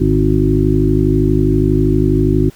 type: harmonic tone with a mistuned harmonic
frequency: 52.4 Hz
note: G#1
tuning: 16 cents sharp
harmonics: 1 / 2 / 3 / 5 / 6 / 7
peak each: -17 / -17 / -17 / -17 / -17 / -17 dBFS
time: 0-2.5 s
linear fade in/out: 10 ms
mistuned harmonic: 3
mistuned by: -33 cents
effects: pink hiss -45 dBFS RMS until 2.55 s